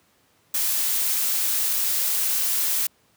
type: noise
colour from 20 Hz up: blue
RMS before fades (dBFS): -23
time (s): 0.54-2.87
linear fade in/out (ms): 5
effects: pink hiss -62 dBFS RMS until 3.16 s + high-pass 100 Hz 12 dB/octave